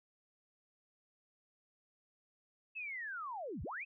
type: linear two-way sweep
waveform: sine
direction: down then up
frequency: 2657 to 49 to 2657 Hz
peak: -40 dBFS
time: 2.75-3.85 s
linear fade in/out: 20 ms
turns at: 3.63 s
effects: none